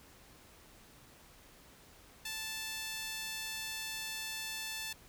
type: tone with high-pass filter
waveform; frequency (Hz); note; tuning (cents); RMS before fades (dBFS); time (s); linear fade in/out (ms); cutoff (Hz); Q
sawtooth; 880; A5; 0; -41; 2.25-4.93; 5; 2700; 0.92
effects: pink hiss -59 dBFS RMS until 5.08 s